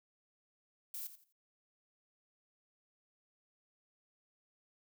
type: noise with echo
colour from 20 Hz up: violet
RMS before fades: -43 dBFS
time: 0.94-1.07 s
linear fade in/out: 2 ms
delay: 85 ms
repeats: 3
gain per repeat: -12 dB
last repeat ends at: 1.325 s
effects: none